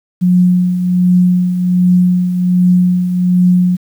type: tone with tremolo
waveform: sine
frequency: 180.1 Hz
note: F#3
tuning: 46 cents flat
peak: -5 dBFS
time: 0.21-3.77 s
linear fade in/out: 20 ms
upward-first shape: triangle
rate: 1.3 Hz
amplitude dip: 60%
effects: 7-bit